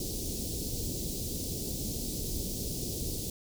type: band-stop noise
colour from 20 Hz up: pink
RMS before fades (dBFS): -35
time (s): 0-3.3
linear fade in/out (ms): 2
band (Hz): 450 to 4400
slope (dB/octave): 24
effects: none